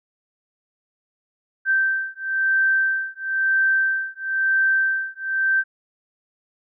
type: beating tone pair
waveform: sine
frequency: 1559 / 1560 Hz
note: G6 / G6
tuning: -10 / -9 cents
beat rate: 1 Hz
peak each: -21 dBFS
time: 1.65-5.64 s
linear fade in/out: 50 ms
effects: none